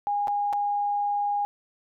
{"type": "tone with dropouts", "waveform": "sine", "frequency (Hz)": 818, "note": "G#5", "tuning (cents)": -26, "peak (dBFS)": -23, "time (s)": [0.07, 1.45], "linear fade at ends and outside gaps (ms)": 0, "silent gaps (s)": [[0.273, 0.281], [0.528, 0.533]], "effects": []}